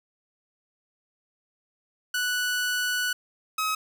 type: tone pair in turn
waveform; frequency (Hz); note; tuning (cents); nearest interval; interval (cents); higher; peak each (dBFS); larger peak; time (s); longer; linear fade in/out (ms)
sawtooth; 1480 / 1274.4; F#6 / D#6; 0 / +41; minor third; 259; first; -21; neither; 2.14-3.13 / 3.58-3.75; first; 5
effects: none